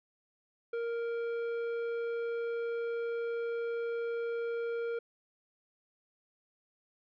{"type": "tone with tanh clipping", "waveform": "triangle", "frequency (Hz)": 466.2, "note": "A#4", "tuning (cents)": 0, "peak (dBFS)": -34, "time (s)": [0.73, 4.99], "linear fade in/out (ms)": 5, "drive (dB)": 14, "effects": []}